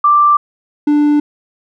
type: tone pair in turn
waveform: sine / triangle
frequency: 1177 / 295 Hz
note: D6 / D4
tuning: +3 / +8 cents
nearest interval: 2 octaves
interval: 2395 cents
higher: first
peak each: -6 dBFS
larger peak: neither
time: 0.04-0.37 / 0.87-1.2 s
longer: neither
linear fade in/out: 5 ms
effects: none